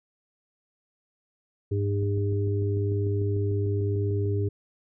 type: harmonic tone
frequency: 100.9 Hz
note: G#2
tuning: 49 cents flat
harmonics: 1 / 3 / 4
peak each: -24 / -35 / -30 dBFS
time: 1.71-4.49 s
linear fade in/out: 10 ms
type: click train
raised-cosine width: 3 ms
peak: -28 dBFS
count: 16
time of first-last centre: 2.03-4.256 s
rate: 6.74 Hz
effects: none